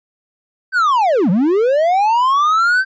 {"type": "linear two-way sweep", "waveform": "triangle", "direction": "down then up", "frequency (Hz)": [1568, 163.4, 1568], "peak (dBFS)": -9, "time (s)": [0.72, 2.85], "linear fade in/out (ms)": 50, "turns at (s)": 1.3, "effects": ["resampled to 16000 Hz"]}